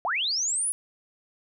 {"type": "linear sweep", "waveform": "sine", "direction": "up", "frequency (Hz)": [622.3, 10540], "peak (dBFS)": -24, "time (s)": [0.05, 0.72], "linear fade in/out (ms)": 0, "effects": []}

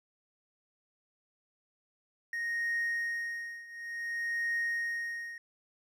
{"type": "tone with tremolo", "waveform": "triangle", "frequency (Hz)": 1864.7, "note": "A#6", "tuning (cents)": 0, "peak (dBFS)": -26, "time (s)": [2.33, 5.38], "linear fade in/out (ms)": 2, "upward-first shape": "triangle", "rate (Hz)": 0.56, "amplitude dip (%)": 90, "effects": ["tanh soft clip ceiling -24 dBFS"]}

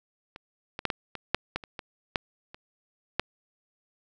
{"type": "clicks", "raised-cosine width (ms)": 0.3, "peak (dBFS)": [-26, -18, -9, -12, -20, -6, -13, -26, -20, -9, -27, -8], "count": 12, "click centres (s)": [0.361, 0.791, 0.853, 0.902, 1.153, 1.346, 1.56, 1.638, 1.792, 2.158, 2.545, 3.196], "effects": []}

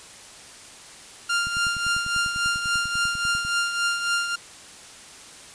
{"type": "tone with tremolo", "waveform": "sawtooth", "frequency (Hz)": 1396.9, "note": "F6", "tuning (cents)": 0, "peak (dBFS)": -16, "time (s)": [1.29, 4.36], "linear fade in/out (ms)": 10, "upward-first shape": "triangle", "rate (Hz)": 3.6, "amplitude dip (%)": 60}
{"type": "click train", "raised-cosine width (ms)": 5, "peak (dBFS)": -26, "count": 21, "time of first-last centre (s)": [1.47, 3.45], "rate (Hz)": 10.1}
{"effects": ["white hiss -44 dBFS RMS until 5.54 s", "resampled to 22050 Hz"]}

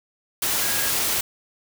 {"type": "tone in noise", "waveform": "sine", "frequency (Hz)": 1641, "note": "G#6", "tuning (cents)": -21, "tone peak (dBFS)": -32, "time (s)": [0.62, 0.9], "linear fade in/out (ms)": 5, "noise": "white", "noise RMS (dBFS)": -23, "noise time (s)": [0.42, 1.21], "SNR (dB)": -12, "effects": []}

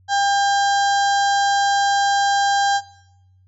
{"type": "harmonic tone", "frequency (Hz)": 800, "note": "G5", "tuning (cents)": 35, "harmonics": [1, 2, 4, 5, 6, 7, 8, 9], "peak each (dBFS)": [-17, -23, -29, -31, -33, -34, -35, -36], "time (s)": [0.08, 2.81], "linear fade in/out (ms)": 50, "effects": ["noise-tail reverb RT60 0.8 s tail -17 dB re dry", "added 93 Hz sine -51 dBFS peak until 3.47 s"]}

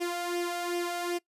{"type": "tone with flanger", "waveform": "sawtooth", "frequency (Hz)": 349.2, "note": "F4", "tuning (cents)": 0, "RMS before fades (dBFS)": -32, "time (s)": [0, 1.19], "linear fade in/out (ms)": 20, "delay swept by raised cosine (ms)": [0.35, 1.55], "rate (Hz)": 2.6, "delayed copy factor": 0.6, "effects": ["noise-tail reverb RT60 0.1 s tail -22 dB re dry", "resampled to 32000 Hz"]}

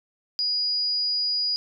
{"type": "tone", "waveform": "sine", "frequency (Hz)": 4900, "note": "D#8", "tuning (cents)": -27, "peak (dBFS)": -22, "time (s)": [0.39, 1.56], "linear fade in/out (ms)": 0, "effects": []}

